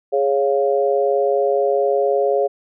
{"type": "chord", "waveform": "sine", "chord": "Db major", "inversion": "second", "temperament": "equal", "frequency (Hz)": [415.3, 554.4, 698.5], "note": ["Ab4", "Db5", "F5"], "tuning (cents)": [0, 0, 0], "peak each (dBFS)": [-18, -18, -22], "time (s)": [0.12, 2.48], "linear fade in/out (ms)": 20, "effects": []}